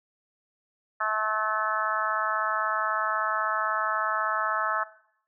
harmonic tone, 216.2 Hz, A3, 30 cents flat, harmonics 3 / 4 / 5 / 6 / 7 / 8, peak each -35 / -35 / -31 / -28 / -33 / -32 dBFS, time 1-4.84 s, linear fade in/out 10 ms, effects noise-tail reverb RT60 0.7 s tail -17 dB re dry

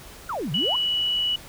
sine exponential two-way sweep, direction down then up, 1495 to 131.2 to 1101 Hz, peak -26 dBFS, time 0.29-0.76 s, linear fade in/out 5 ms, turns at 0.52 s
sine tone, 2943 Hz, F#7, 10 cents flat, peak -21 dBFS, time 0.54-1.36 s, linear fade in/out 5 ms
effects pink hiss -44 dBFS RMS until 1.48 s

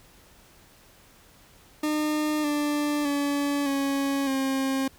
40% pulse tone with pitch steps, 303.7 / 294.4 / 285.3 / 276.6 / 268.1 Hz, D#4 / D4 / C#4 / C#4 / C4, -42 / +4 / +50 / -4 / +42 cents, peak -23 dBFS, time 1.83-4.88 s, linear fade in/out 5 ms, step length 610 ms, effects pink hiss -55 dBFS RMS until 4.98 s

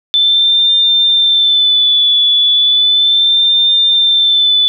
sine tone with vibrato, 3520 Hz, A7, in tune, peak -7 dBFS, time 0.14-4.68 s, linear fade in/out 0 ms, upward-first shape sine, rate 0.35 Hz, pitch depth 40 cents each way, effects none

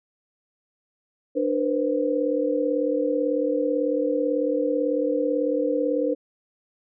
sine tone cluster, 296.2 / 479.9 / 518 Hz, D4 / B4 / C5, +15 / -50 / -17 cents, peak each -25 dBFS, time 1.35-6.15 s, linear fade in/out 20 ms, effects none

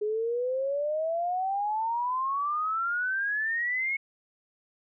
sine exponential sweep, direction up, 415.3 to 2199 Hz, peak -26 dBFS, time 0.01-3.97 s, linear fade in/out 10 ms, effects none

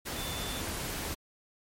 sine tone in noise, 3520 Hz, A7, in tune, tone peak -41 dBFS, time 0.16-0.61 s, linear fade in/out 20 ms, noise pink, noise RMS -36 dBFS, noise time 0.05-1.15 s, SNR -8 dB, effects MP3 64 kbps

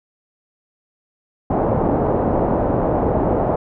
white low-pass noise, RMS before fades -18 dBFS, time 1.5-3.56 s, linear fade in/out 5 ms, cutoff 760 Hz, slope 24 dB/octave, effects none

